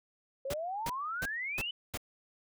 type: exponential sweep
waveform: sine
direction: up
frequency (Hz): 523.3 to 3029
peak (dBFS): -34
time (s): 0.45-1.71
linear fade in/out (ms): 5
type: noise bursts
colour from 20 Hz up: pink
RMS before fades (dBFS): -37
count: 5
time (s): 0.5-1.975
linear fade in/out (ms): 5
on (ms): 39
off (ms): 320
effects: none